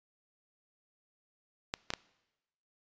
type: clicks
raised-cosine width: 0.2 ms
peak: -15 dBFS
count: 3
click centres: 1.739 / 1.904 / 1.937 s
effects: noise-tail reverb RT60 1.0 s tail -22 dB re dry + resampled to 16000 Hz